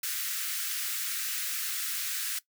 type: high-pass noise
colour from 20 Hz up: white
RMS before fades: -33 dBFS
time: 0.03-2.39 s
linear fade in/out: 5 ms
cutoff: 1300 Hz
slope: 48 dB/octave
effects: noise-tail reverb RT60 0.1 s tail -18 dB re dry